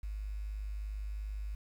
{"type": "tone with quantisation", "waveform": "sine", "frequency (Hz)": 51.4, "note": "G#1", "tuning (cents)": -17, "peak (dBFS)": -36, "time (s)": [0.03, 1.55], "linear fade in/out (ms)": 5, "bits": 10, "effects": []}